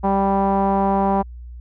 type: tone with low-pass filter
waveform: sawtooth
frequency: 196 Hz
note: G3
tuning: in tune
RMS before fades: -18 dBFS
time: 0.03-1.23 s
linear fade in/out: 20 ms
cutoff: 880 Hz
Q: 6.3
effects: added 60 Hz sine -33 dBFS peak until 1.6 s